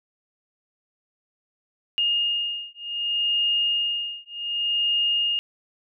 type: beating tone pair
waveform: sine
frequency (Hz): 2839 / 2839.66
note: F7 / F7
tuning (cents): +28 / +28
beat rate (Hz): 0.66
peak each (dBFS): -25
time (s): 1.98-5.39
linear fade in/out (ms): 0
effects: none